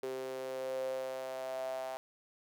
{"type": "tone with high-pass filter sweep", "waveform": "sawtooth", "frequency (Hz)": 130.81, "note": "C3", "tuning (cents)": 0, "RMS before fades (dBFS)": -39, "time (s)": [0.03, 1.97], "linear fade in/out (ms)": 0, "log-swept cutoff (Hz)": [420, 710], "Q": 9.3, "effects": []}